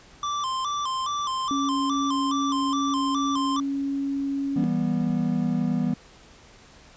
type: tone with vibrato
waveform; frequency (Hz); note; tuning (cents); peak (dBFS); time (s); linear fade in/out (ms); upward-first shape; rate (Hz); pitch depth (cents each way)
square; 1105; C#6; -6; -26; 0.23-3.6; 2; square; 2.4; 96
type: tone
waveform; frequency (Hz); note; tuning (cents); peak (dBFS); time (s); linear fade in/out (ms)
sine; 277.2; C#4; 0; -24; 1.51-4.64; 0
type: chord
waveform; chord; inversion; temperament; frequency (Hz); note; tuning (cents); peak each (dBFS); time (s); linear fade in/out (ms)
triangle; E minor; none; equal with one note detuned; 164.81 / 196 / 243.4; E3 / G3 / B3; 0 / 0 / -25; -25 / -25 / -23; 4.56-5.94; 5
effects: pink hiss -51 dBFS RMS until 6.96 s + resampled to 16000 Hz